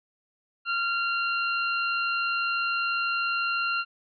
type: tone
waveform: 25% pulse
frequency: 1383 Hz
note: F6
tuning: 17 cents flat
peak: -21 dBFS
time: 0.65-3.85 s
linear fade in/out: 50 ms
effects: resampled to 11025 Hz